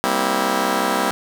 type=chord; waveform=10% pulse; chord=C dominant seventh; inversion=second; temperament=just; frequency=196.22 / 235.5 / 261.6 / 327 Hz; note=G3 / Bb3 / C4 / E4; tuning=+2 / +18 / 0 / -14 cents; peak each=-16 dBFS; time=0.04-1.11 s; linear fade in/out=0 ms; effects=none